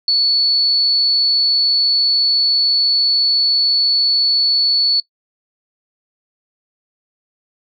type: tone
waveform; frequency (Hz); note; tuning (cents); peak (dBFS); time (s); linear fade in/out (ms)
sine; 4433; C#8; -1; -11; 0.08-5; 2
effects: noise-tail reverb RT60 0.1 s tail -22 dB re dry